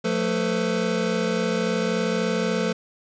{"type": "tone cluster", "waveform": "square", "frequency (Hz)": [178.7, 222.3, 442.4, 503], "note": ["F3", "A3", "A4", "B4"], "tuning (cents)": [40, 18, 9, 32], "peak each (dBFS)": [-28, -28, -28, -28], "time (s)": [0.04, 2.73], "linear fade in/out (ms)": 10, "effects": ["resampled to 16000 Hz", "9-bit"]}